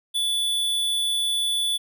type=tone; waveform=square; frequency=3461 Hz; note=A7; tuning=29 cents flat; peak=-22 dBFS; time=0.14-1.78 s; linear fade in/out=20 ms; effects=none